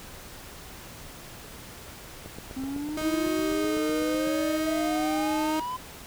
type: click train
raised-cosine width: 2 ms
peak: -26 dBFS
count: 17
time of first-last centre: 2.26-4.273 s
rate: 7.95 Hz
type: exponential sweep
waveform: triangle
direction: up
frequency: 260 to 1027 Hz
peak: -28 dBFS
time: 2.56-5.77 s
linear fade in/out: 10 ms
type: tone with vibrato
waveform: 35% pulse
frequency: 311.1 Hz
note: D#4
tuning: in tune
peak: -24 dBFS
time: 2.97-5.6 s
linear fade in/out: 5 ms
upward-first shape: sine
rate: 0.8 Hz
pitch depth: 16 cents each way
effects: pink hiss -44 dBFS RMS until 6.06 s